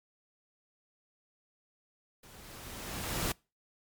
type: noise with level ramp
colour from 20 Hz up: pink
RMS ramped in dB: -55 to -31 dBFS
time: 2.23-3.32 s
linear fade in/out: 5 ms
effects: noise-tail reverb RT60 0.3 s tail -26 dB re dry + MP3 96 kbps